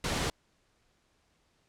pink noise, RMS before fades -31 dBFS, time 0.04-0.3 s, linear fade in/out 2 ms, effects pink hiss -71 dBFS RMS until 1.68 s + low-pass 8000 Hz 12 dB/octave

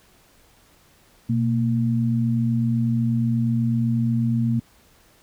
sine tone pair together, 121.84 / 230 Hz, B2 / A#3, -23 / -23 cents, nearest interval major seventh, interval 1100 cents, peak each -21 dBFS, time 1.29-4.6 s, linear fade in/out 10 ms, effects pink hiss -56 dBFS RMS until 5.22 s

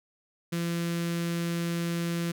sawtooth tone with notch filter, 170 Hz, F3, 46 cents flat, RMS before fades -30 dBFS, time 0.52-2.32 s, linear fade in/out 10 ms, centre 790 Hz, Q 0.9, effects none

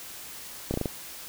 slowing click train, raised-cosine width 2 ms, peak -14 dBFS, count 5, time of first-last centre 0.71-0.858 s, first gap 30 ms, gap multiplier 1.14, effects white hiss -42 dBFS RMS until 1.28 s

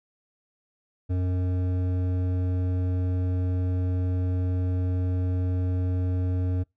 sine tone with hard clipping, 91.1 Hz, F#2, 26 cents flat, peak -25 dBFS, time 1.09-6.64 s, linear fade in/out 20 ms, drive 11 dB, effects noise-tail reverb RT60 0.2 s tail -25 dB re dry

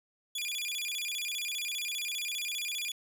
sawtooth tone with vibrato, 2866 Hz, F7, 44 cents sharp, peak -30 dBFS, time 0.35-2.92 s, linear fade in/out 5 ms, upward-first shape square, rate 15 Hz, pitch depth 300 cents each way, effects 11-bit

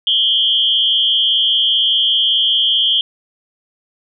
sine tone with amplitude modulation, 3179 Hz, G7, 24 cents sharp, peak -7 dBFS, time 0.07-3.01 s, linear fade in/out 2 ms, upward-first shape sine, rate 225 Hz, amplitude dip 95%, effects none

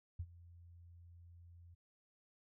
sine tone with ADSR envelope, 86.1 Hz, F2, 24 cents flat, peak -37 dBFS, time 0.19-1.75 s, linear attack 8 ms, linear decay 55 ms, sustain -19 dB, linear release 14 ms, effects none

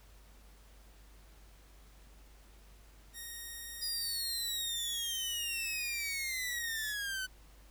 5% pulse tone with pitch glide, 1864.7 to 1884.2 Hz, A#6 to A#6, 0 to +18 cents, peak -33 dBFS, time 3.13-6.95 s, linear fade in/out 50 ms, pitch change +18 cents, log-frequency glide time 5.21-6.61 s
sawtooth exponential sweep, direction down, 4978 to 1500 Hz, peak -32 dBFS, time 3.81-7.27 s, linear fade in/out 20 ms
effects added 50 Hz sine -56 dBFS peak until 7.7 s + pink hiss -63 dBFS RMS until 7.7 s

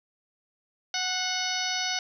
harmonic tone with a mistuned harmonic, 740 Hz, F#5, in tune, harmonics 1 / 2 / 3 / 4 / 5 / 6 / 7 / 8, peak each -35 / -35 / -35 / -35 / -35 / -35 / -35 / -35 dBFS, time 0.94-1.99 s, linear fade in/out 2 ms, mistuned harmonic 3, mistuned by -36 cents, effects 10-bit

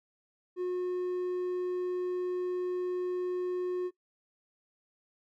triangle tone, 361.7 Hz, F#4, 39 cents flat, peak -27 dBFS, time 0.56-3.91 s, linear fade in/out 50 ms, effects noise-tail reverb RT60 0.1 s tail -20 dB re dry + tanh soft clip ceiling -23 dBFS

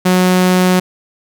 sawtooth tone, 183 Hz, F#3, 19 cents flat, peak -5 dBFS, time 0.05-0.8 s, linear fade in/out 10 ms, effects none

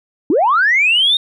sine linear sweep, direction up, 259.3 to 3729 Hz, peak -9 dBFS, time 0.3-1.17 s, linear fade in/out 2 ms, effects tanh soft clip ceiling -5 dBFS

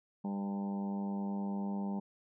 harmonic tone with a mistuned harmonic, 99.7 Hz, G2, 30 cents sharp, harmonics 2 / 3 / 4 / 5 / 6 / 7 / 8 / 9 / 10, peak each -34 / -49 / -49 / -53 / -52 / -56 / -49 / -49 / -60 dBFS, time 0.24-2 s, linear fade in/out 10 ms, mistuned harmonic 7, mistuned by +26 cents, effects none

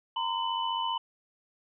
sine tone cluster, 926 / 1021 / 2992 Hz, A#5 / C6 / F#7, -12 / -43 / +19 cents, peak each -31 / -33 / -34 dBFS, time 0.16-0.98 s, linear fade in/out 5 ms, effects none

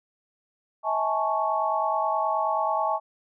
sine chord, A major seventh, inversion second, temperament equal with one note detuned, 643.1 / 830.6 / 880 / 1108.7 Hz, E5 / G#5 / A5 / C#6, -43 / 0 / 0 / 0 cents, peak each -28 dBFS, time 0.83-3 s, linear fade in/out 50 ms, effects none

